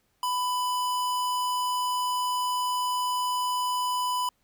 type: tone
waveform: square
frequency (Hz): 996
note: B5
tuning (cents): +14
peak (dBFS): -26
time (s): 0.23-4.29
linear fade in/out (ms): 2
effects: pink hiss -71 dBFS RMS until 4.43 s